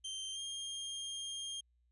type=tone with pitch glide; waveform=sawtooth; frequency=3136 to 3213 Hz; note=G7 to G7; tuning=0 to +42 cents; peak=-37 dBFS; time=0.04-1.61 s; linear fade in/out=10 ms; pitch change=+42 cents; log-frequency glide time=0.33-0.39 s; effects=added 60 Hz sine -70 dBFS peak until 1.91 s + resampled to 24000 Hz